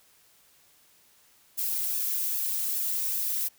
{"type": "noise with flanger", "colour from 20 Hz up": "violet", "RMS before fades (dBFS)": -29, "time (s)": [1.57, 3.49], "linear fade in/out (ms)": 20, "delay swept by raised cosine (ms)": [1.1, 2.5], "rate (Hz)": 2.5, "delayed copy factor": 0.6, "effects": ["white hiss -61 dBFS RMS until 3.58 s"]}